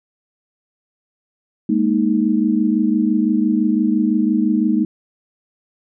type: chord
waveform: sine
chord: Ab suspended second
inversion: none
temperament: just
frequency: 207.7 / 233.6 / 311.5 Hz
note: Ab3 / Bb3 / Eb4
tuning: 0 / +4 / +2 cents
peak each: -18 dBFS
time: 1.69-4.85 s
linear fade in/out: 5 ms
effects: none